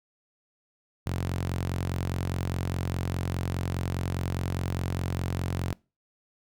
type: tone with high-pass filter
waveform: sawtooth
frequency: 44.89 Hz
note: F1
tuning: 48 cents sharp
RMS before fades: -30 dBFS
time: 1.06-5.73 s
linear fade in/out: 0 ms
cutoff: 100 Hz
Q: 2.1
effects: noise-tail reverb RT60 0.3 s tail -24 dB re dry